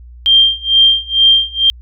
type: tone with tremolo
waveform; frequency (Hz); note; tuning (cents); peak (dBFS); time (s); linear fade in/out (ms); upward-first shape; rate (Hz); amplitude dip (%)
sine; 3178; G7; +23; -4; 0.26-1.7; 0; sine; 2.2; 95
effects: added 60 Hz sine -33 dBFS peak until 1.81 s